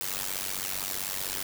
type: noise with amplitude modulation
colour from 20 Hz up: white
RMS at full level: -29 dBFS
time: 0.01-1.43 s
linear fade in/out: 0 ms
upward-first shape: sine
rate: 95.6 Hz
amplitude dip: 95%
effects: none